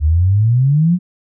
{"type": "exponential sweep", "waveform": "sine", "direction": "up", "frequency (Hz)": [72.3, 185], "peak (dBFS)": -9, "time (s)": [0, 0.99], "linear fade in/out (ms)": 50, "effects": []}